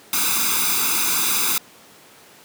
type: noise with comb filter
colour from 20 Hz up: white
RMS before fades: -20 dBFS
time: 0.13-1.58 s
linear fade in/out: 2 ms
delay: 0.81 ms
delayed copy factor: +0.9
effects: pink hiss -47 dBFS RMS until 2.44 s + high-pass 200 Hz 12 dB/octave